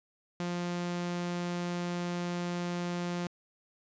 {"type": "tone", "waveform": "sawtooth", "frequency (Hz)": 175.3, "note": "F3", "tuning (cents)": 7, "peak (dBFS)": -28, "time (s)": [0.4, 3.27], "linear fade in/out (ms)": 0, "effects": ["resampled to 16000 Hz", "10-bit"]}